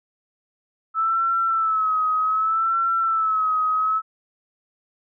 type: tone with vibrato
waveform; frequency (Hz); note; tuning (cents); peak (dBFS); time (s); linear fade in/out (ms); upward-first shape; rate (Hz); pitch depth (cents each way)
sine; 1307; E6; -15; -18; 0.94-4.02; 50; sine; 0.65; 60
effects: none